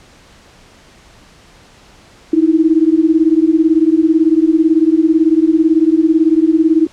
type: beating tone pair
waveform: sine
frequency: 311.6 / 329.6 Hz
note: D#4 / E4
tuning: +3 / 0 cents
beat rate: 18 Hz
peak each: -11 dBFS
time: 2.33-6.87 s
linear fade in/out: 5 ms
effects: pink hiss -44 dBFS RMS until 6.92 s + low-pass 7000 Hz 12 dB/octave